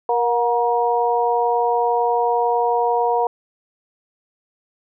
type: tone cluster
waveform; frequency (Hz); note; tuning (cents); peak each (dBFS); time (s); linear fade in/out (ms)
sine; 473.1 / 722 / 949; A#4 / F#5 / A#5; +26 / -43 / +31; -20; 0.09-3.27; 2
effects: none